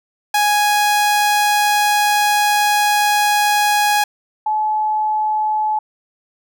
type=tone pair in turn; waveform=sawtooth / sine; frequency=830.6 / 857.9 Hz; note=G#5 / A5; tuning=0 / -44 cents; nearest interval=minor second; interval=56 cents; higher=second; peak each=-9 / -15 dBFS; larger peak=first; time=0.34-4.04 / 4.46-5.79 s; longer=first; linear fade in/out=5 ms; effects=none